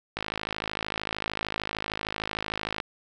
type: click train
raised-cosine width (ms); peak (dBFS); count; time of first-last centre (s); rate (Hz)
0.3; -13; 141; 0.17-2.802; 53.2
effects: none